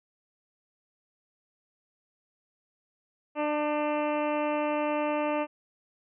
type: harmonic tone with a mistuned harmonic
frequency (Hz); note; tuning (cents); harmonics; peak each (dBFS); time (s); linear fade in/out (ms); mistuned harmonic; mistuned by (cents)
298.2; D4; +27; 1 / 2 / 3 / 4 / 5 / 6 / 7 / 8 / 9 / 10; -31 / -29 / -33 / -37 / -46 / -47 / -45 / -44 / -41 / -52; 3.35-5.47; 50; 5; +35
effects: none